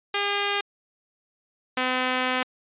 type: tone pair in turn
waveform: 5% pulse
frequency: 404.8 / 255 Hz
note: G#4 / C4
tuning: -44 / -44 cents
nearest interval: minor sixth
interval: 800 cents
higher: first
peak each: -11 dBFS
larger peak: neither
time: 0.14-0.61 / 1.77-2.43 s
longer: second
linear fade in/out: 5 ms
effects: resampled to 8000 Hz